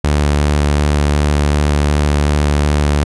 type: tone with vibrato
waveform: sawtooth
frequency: 73.42 Hz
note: D2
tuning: in tune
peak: -7 dBFS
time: 0.04-3.04 s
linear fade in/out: 5 ms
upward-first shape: square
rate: 2.7 Hz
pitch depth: 9 cents each way
effects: resampled to 24000 Hz